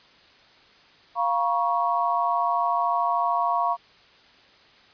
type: chord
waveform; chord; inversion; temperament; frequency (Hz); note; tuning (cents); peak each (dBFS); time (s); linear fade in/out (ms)
sine; Bb minor; second; equal with one note detuned; 698.5 / 955.2 / 1108.7; F5 / Bb5 / Db6; 0 / +42 / 0; -25; 1.15-3.77; 50
effects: white hiss -54 dBFS RMS until 4.93 s + resampled to 11025 Hz